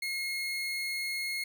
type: tone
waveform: 30% pulse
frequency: 2156 Hz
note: C#7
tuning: 49 cents flat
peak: -29 dBFS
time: 0.02-1.44 s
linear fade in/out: 5 ms
effects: none